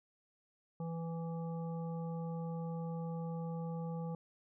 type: harmonic tone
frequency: 165.8 Hz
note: E3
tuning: 10 cents sharp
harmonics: 1 / 3 / 5 / 7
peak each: -38 / -46 / -50 / -57 dBFS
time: 0.8-4.15 s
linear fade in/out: 2 ms
effects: none